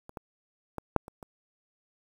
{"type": "clicks", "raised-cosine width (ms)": 1, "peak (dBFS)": [-30, -24, -20, -7, -29, -29], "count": 6, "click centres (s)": [0.094, 0.172, 0.783, 0.963, 1.081, 1.228], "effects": ["8-bit"]}